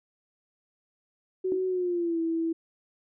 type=tone with pitch glide; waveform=sine; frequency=373.2 to 328.7 Hz; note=F#4 to E4; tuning=+15 to -5 cents; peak=-25 dBFS; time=1.44-2.53 s; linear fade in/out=10 ms; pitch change=-220 cents; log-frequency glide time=1.67-2.2 s
type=tone with exponential decay; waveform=sine; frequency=323.4 Hz; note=E4; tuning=33 cents flat; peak=-26 dBFS; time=1.52-1.66 s; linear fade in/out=1 ms; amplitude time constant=30 ms
effects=none